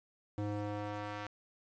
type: tone with band-pass filter sweep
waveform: square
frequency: 103.83 Hz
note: G#2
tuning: in tune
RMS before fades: -39 dBFS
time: 0.38-1.27 s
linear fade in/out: 0 ms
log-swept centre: 320 to 1500 Hz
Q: 0.74
effects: resampled to 16000 Hz + 10-bit